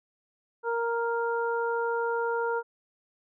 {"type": "harmonic tone", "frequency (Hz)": 466.2, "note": "A#4", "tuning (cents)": 0, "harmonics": [1, 2, 3], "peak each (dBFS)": [-28, -31, -33], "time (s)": [0.63, 2.63], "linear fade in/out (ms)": 50, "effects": []}